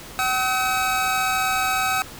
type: tone pair together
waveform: 25% pulse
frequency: 761 / 1279.8 Hz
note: F#5 / D#6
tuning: +48 / +48 cents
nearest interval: major sixth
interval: 900 cents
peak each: -19 dBFS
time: 0.19-2.02 s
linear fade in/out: 0 ms
effects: pink hiss -39 dBFS RMS until 2.19 s